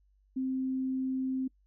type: tone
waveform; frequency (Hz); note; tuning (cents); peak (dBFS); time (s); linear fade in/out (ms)
sine; 261.6; C4; 0; -29; 0.36-1.48; 10
effects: noise-tail reverb RT60 0.1 s tail -25 dB re dry + added 49 Hz sine -64 dBFS peak until 1.66 s